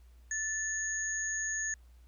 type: tone pair together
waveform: sine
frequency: 1760 / 6656 Hz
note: A6 / G#8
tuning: 0 / +3 cents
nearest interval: octave + major seventh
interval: 2303 cents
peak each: -35 / -34 dBFS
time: 0.31-1.74 s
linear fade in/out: 2 ms
effects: added 60 Hz sine -54 dBFS peak until 2.07 s + pink hiss -71 dBFS RMS until 2.07 s